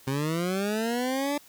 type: linear sweep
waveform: 20% pulse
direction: up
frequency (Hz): 130.9 to 293.7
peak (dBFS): -21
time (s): 0.07-1.38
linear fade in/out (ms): 5
effects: white hiss -54 dBFS RMS until 1.48 s